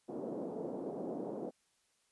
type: band-pass noise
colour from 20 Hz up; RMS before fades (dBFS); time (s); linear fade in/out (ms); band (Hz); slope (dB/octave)
pink; -41; 0.08-1.51; 20; 220 to 620; 24
effects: white hiss -75 dBFS RMS until 2.11 s + resampled to 24000 Hz